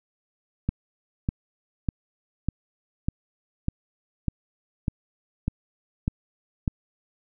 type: click train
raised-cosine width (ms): 5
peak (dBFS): -11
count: 11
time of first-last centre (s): 0.69-6.678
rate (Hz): 1.67
effects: none